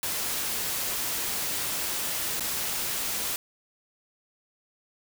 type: noise with dropouts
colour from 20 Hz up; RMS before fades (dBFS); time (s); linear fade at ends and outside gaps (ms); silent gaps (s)
white; -30; 0.03-3.36; 1; 2.397-2.406
effects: none